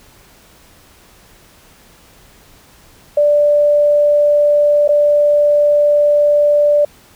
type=tone with dropouts; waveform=sine; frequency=587.3 Hz; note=D5; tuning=in tune; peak=-8 dBFS; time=3.17-6.85 s; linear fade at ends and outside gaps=5 ms; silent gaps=4.878-4.889 s; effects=pink hiss -46 dBFS RMS until 7.15 s